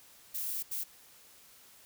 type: noise bursts at uneven times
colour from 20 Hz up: violet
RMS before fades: -36 dBFS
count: 2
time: 0.34-0.63 / 0.71-0.84 s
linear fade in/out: 10 ms
effects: white hiss -58 dBFS RMS until 1.85 s